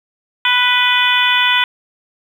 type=harmonic tone with a mistuned harmonic; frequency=493.9 Hz; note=B4; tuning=in tune; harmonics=2 / 3 / 4 / 5 / 6 / 7; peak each=-18 / -18 / -18 / -18 / -18 / -18 dBFS; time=0.45-1.64 s; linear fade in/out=2 ms; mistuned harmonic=6; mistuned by=+30 cents; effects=7-bit